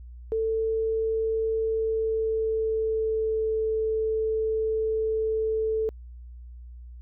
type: tone with pitch glide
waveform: sine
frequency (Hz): 444.7 to 439.8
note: A4 to A4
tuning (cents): +18 to -1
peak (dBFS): -23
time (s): 0.32-5.89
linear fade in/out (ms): 0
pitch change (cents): -19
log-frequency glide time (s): 1.6-3.44
effects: added 60 Hz sine -40 dBFS peak until 7.01 s